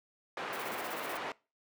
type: band-pass noise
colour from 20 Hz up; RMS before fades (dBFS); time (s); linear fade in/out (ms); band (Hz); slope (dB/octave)
pink; -39; 0.37-1.32; 2; 450 to 2200; 12
type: noise with tremolo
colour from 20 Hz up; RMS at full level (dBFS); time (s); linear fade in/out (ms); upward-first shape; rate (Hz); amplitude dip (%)
blue; -46; 0.53-1.17; 0; square; 16; 60
effects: noise-tail reverb RT60 0.3 s tail -22 dB re dry